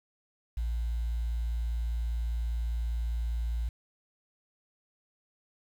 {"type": "tone", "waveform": "sine", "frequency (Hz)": 57.5, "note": "A#1", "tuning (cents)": -23, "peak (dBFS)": -27, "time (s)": [0.57, 3.69], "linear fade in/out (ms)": 5, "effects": ["tanh soft clip ceiling -25 dBFS", "9-bit"]}